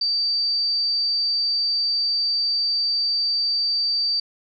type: tone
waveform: sine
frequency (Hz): 4638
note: D8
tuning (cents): -22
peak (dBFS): -19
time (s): 0.01-4.2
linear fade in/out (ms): 5
effects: none